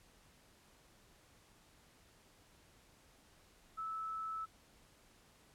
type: tone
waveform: sine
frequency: 1308 Hz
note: E6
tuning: 14 cents flat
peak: -39 dBFS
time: 3.77-4.46 s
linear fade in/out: 20 ms
effects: pink hiss -66 dBFS RMS until 5.54 s + low-pass 12000 Hz 12 dB/octave